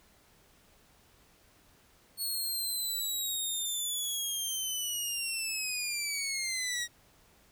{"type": "linear sweep", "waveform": "15% pulse", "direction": "down", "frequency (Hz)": [4377, 1886], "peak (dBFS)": -25, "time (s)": [2.17, 6.88], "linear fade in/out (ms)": 50, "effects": ["pink hiss -63 dBFS RMS until 7.51 s"]}